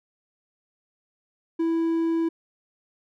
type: tone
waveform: triangle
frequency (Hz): 329.6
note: E4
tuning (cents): 0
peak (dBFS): -19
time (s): 1.59-2.29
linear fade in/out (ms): 10
effects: none